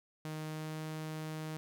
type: tone with pitch glide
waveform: sawtooth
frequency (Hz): 155.56 to 156.46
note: D#3 to D#3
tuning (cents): 0 to +10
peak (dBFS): -35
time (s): 0.25-1.57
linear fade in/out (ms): 0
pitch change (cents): +10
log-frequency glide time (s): 0.47-0.81
effects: none